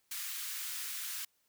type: high-pass noise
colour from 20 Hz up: white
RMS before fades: -40 dBFS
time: 0.11-1.25 s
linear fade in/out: 5 ms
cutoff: 1300 Hz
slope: 24 dB/octave
effects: white hiss -75 dBFS RMS until 1.48 s